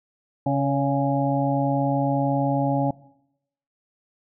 harmonic tone with a mistuned harmonic, 138.3 Hz, C#3, 4 cents flat, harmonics 1 / 2 / 4 / 5 / 6, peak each -24 / -24 / -27 / -30 / -27 dBFS, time 0.46-2.91 s, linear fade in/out 5 ms, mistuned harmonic 4, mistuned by +32 cents, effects noise-tail reverb RT60 0.8 s tail -20 dB re dry

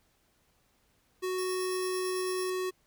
square tone, 370 Hz, F#4, in tune, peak -31 dBFS, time 1.22-2.71 s, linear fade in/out 20 ms
10% pulse tone with tremolo, 5480 Hz, F8, 34 cents flat, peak -33 dBFS, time 1.38-2.5 s, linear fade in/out 5 ms, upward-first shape square, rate 9 Hz, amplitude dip 35%
effects pink hiss -70 dBFS RMS until 2.86 s

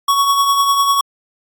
square tone with tremolo, 1116 Hz, C#6, 11 cents sharp, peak -10 dBFS, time 0.08-1.01 s, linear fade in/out 5 ms, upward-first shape triangle, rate 10 Hz, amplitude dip 50%, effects AAC 64 kbps

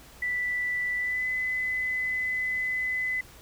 sine tone with pitch glide, 1975.5 to 2015 Hz, B6 to B6, 0 to +34 cents, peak -26 dBFS, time 0.22-3.21 s, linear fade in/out 5 ms, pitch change +34 cents, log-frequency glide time 0.97-1.27 s, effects added 60 Hz sine -55 dBFS peak until 3.41 s + pink hiss -51 dBFS RMS until 3.41 s

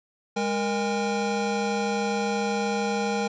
square tone cluster, 205.3 / 468.2 / 811 Hz, G#3 / A#4 / G#5, -20 / +8 / -41 cents, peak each -29 / -29 / -30 dBFS, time 0.36-3.28 s, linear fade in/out 10 ms, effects resampled to 16000 Hz

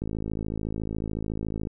click train, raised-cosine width 3 ms, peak -18 dBFS, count 90, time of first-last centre 0.02-1.671 s, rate 53.9 Hz, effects none

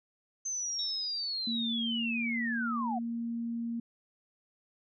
sine linear sweep, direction down, 6272 to 686 Hz, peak -32 dBFS, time 0.45-2.99 s, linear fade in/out 10 ms
sine tone with exponential decay, 3798 Hz, A#7, 32 cents sharp, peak -33 dBFS, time 0.79-1.53 s, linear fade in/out 1 ms, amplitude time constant 160 ms
sine tone with pitch glide, 229.8 to 232.9 Hz, A#3 to A#3, -25 to -1 cents, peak -32 dBFS, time 1.47-3.8 s, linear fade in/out 5 ms, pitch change +24 cents, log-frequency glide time 1.75-2.39 s
effects none

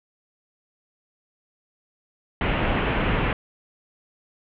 pink low-pass noise, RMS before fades -23 dBFS, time 2.41-3.33 s, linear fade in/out 2 ms, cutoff 3000 Hz, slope 48 dB/octave, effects none

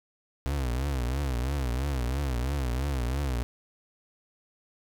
35% pulse tone with vibrato, 65.41 Hz, C2, in tune, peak -25 dBFS, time 0.46-3.43 s, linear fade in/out 0 ms, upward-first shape triangle, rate 3 Hz, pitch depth 200 cents each way, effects none

